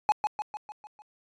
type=tone with echo; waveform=triangle; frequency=843 Hz; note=G#5; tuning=26 cents sharp; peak=-16 dBFS; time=0.09-0.12 s; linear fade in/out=0 ms; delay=150 ms; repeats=6; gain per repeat=-5 dB; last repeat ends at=1.02 s; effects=resampled to 24000 Hz